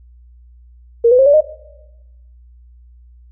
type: tone with pitch steps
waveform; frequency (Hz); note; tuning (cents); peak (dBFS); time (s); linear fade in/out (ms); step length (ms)
sine; 466.2 / 499.7 / 535.5 / 574 / 615.2; A#4 / B4 / C5 / D5 / D#5; 0 / +20 / +40 / -40 / -20; -6; 1.04-1.41; 10; 74
effects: noise-tail reverb RT60 1.0 s tail -19 dB re dry + added 60 Hz sine -41 dBFS peak until 3.31 s